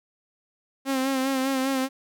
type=tone with vibrato; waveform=sawtooth; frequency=266 Hz; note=C4; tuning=29 cents sharp; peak=-19 dBFS; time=0.85-1.89 s; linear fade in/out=50 ms; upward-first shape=sine; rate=5 Hz; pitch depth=42 cents each way; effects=none